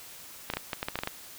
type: clicks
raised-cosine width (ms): 0.3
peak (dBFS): -14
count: 10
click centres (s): 0.501 / 0.537 / 0.57 / 0.732 / 0.829 / 0.885 / 0.956 / 0.989 / 1.035 / 1.074
effects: white hiss -47 dBFS RMS until 1.38 s